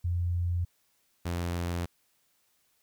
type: tone pair in turn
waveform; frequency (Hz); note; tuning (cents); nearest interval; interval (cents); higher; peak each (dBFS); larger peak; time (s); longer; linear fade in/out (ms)
sine / sawtooth; 87.31 / 86.66; F2 / F2; 0 / -13; unison; 13; first; -26; neither; 0.04-0.65 / 1.25-1.86; neither; 10
effects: white hiss -71 dBFS RMS until 2.82 s